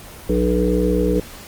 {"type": "harmonic tone", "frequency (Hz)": 60.7, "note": "B1", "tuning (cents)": -29, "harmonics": [1, 3, 5, 7, 8], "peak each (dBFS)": [-21, -21, -21, -21, -21], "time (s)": [0.29, 1.2], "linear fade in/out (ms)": 5, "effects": ["pink hiss -38 dBFS RMS until 1.47 s", "Opus 24 kbps"]}